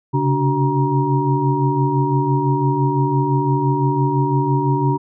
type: tone cluster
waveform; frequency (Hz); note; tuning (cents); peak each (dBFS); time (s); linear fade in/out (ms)
sine; 132.8 / 138.7 / 290.9 / 377.3 / 946; C3 / C#3 / D4 / F#4 / A#5; +26 / +1 / -16 / +34 / +25; -23 / -18 / -22 / -23 / -21; 0.13-4.98; 20
effects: none